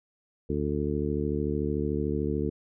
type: harmonic tone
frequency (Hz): 73.5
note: D2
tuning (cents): +2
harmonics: 1 / 2 / 3 / 4 / 5 / 6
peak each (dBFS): -33 / -33 / -33 / -33 / -33 / -33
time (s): 0.49-2.5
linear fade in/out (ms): 10
effects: none